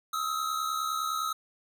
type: tone pair together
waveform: square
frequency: 1267 / 1336.8 Hz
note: D#6 / E6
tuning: +31 / +24 cents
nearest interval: minor second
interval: 93 cents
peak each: -31 / -35 dBFS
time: 0.13-1.33 s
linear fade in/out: 5 ms
effects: none